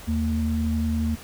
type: tone pair together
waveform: sine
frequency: 79.4 / 227.2 Hz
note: D#2 / A#3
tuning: +36 / -44 cents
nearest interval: octave + tritone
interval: 1820 cents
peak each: -24 dBFS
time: 0.07-1.16 s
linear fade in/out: 20 ms
effects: pink hiss -43 dBFS RMS until 1.23 s

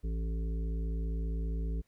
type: harmonic tone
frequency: 55 Hz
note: A1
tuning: in tune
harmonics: 1 / 3 / 5 / 7 / 8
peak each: -31 / -41 / -48 / -52 / -50 dBFS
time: 0.03-1.82 s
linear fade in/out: 20 ms
effects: pink hiss -75 dBFS RMS until 1.87 s

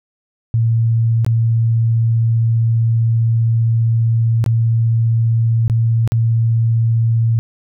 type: tone with dropouts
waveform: sine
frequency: 114.4 Hz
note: A#2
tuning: 32 cents flat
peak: -11 dBFS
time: 0.54-7.39 s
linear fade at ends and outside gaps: 0 ms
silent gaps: 1.247-1.264 / 4.441-4.462 / 5.68-5.698 / 6.076-6.12 s
effects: none

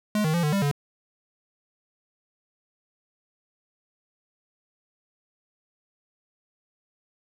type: tone with pitch steps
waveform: square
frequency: 210.8 / 156.5 / 171.7 / 149.9 / 198 / 143.5 Hz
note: G#3 / D#3 / F3 / D3 / G3 / D3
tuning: +26 / +10 / -29 / +36 / +18 / -40 cents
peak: -22 dBFS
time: 0.15-0.714 s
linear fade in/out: 2 ms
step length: 94 ms
effects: none

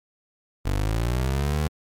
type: linear sweep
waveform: 25% pulse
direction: up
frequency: 46.25 to 78.4 Hz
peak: -18 dBFS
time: 0.65-1.68 s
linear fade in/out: 10 ms
effects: MP3 96 kbps

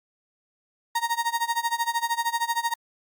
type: tone with tremolo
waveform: 35% pulse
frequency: 932.3 Hz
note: A#5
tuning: in tune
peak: -19 dBFS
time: 0.95-2.74 s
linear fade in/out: 5 ms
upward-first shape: sine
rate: 13 Hz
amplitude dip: 90%
effects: Opus 48 kbps

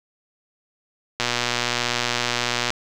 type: click train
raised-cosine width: 0.2 ms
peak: -4 dBFS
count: 183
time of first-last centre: 1.2-2.704 s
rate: 121 Hz
effects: none

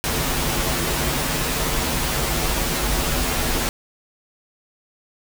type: noise with comb filter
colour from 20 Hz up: pink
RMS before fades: -22 dBFS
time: 0.04-3.69 s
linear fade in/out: 0 ms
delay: 10 ms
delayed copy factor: -0.75
effects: none

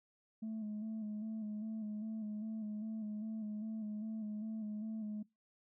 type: tone with vibrato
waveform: sine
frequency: 215.6 Hz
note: A3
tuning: 35 cents flat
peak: -37 dBFS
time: 0.42-5.23 s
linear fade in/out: 10 ms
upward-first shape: square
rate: 2.5 Hz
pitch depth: 36 cents each way
effects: noise-tail reverb RT60 0.2 s tail -22 dB re dry + tanh soft clip ceiling -37 dBFS

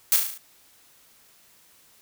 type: noise with echo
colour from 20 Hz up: blue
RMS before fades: -18 dBFS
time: 0.12-0.16 s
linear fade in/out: 0 ms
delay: 36 ms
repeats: 6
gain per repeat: -4 dB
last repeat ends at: 0.376 s
effects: white hiss -57 dBFS RMS until 2.01 s

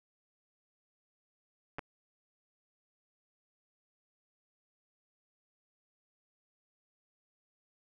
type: clicks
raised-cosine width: 0.5 ms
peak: -24 dBFS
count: 2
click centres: 1.785 / 1.792 s
effects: none

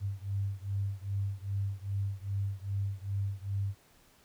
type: beating tone pair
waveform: sine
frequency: 98 / 100.5 Hz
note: G2 / G2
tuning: 0 / +44 cents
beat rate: 2.5 Hz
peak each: -34 / -35 dBFS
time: 0-3.75 s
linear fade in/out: 50 ms
effects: pink hiss -63 dBFS RMS until 4.24 s

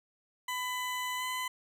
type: tone with pitch glide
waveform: 20% pulse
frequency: 1001 to 1012.6 Hz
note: B5 to B5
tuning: +23 to +43 cents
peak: -28 dBFS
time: 0.48-1.48 s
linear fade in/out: 5 ms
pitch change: +20 cents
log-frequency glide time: 1.17-1.23 s
effects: none

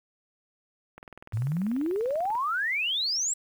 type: click train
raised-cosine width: 0.5 ms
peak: -29 dBFS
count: 29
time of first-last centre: 0.98-2.353 s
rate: 20.4 Hz
type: exponential sweep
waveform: sine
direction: up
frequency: 102.1 to 7920 Hz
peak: -25 dBFS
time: 1.33-3.34 s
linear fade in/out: 10 ms
effects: 9-bit

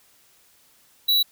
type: tone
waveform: square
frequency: 3925 Hz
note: B7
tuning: 11 cents flat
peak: -17 dBFS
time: 1.08-1.23 s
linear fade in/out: 10 ms
effects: white hiss -58 dBFS RMS until 1.31 s

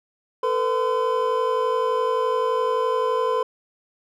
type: tone cluster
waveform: triangle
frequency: 449.3 / 501 / 1022 Hz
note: A4 / B4 / C6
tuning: +36 / +25 / -41 cents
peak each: -22 dBFS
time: 0.43-3.43 s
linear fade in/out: 5 ms
effects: none

